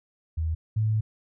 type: tone pair in turn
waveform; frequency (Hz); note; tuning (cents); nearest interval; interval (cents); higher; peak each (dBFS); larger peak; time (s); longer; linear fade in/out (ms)
sine; 80.2 / 108.8; E2 / A2; -47 / -19; perfect fourth; 528; second; -24 / -21; second; 0.37-0.55 / 0.76-1.01; second; 10
effects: none